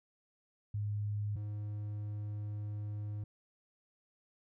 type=tone pair in turn; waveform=sine / triangle; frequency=103.83 / 104.41 Hz; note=G#2 / G#2; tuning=0 / +10 cents; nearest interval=unison; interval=10 cents; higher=second; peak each=-33 / -35 dBFS; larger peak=first; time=0.74-1.36 / 1.36-3.24 s; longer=second; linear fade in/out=5 ms; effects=none